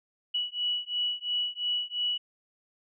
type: beating tone pair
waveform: sine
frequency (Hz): 2938 / 2940.9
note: F#7 / F#7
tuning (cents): -13 / -11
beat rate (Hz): 2.9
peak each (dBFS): -31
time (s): 0.34-2.18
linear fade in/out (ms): 10
effects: none

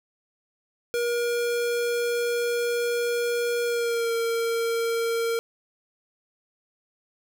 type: tone with pitch glide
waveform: square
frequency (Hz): 476.2 to 461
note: A#4 to A#4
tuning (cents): +37 to -19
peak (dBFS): -24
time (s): 0.94-5.39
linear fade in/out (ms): 0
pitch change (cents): -56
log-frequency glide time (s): 3.64-4.14
effects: none

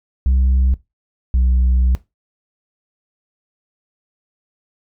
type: tone pair in turn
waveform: sine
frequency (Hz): 64.6 / 62.54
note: C2 / B1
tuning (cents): -21 / +22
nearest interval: minor second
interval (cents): 57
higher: first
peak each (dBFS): -9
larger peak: neither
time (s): 0.26-0.74 / 1.34-1.95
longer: second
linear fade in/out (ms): 0
effects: noise-tail reverb RT60 0.2 s tail -19 dB re dry + tanh soft clip ceiling -10 dBFS

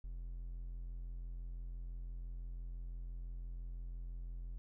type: tone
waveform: triangle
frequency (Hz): 42.96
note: F1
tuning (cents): -28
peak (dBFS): -40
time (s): 0.04-4.58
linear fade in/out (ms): 0
effects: none

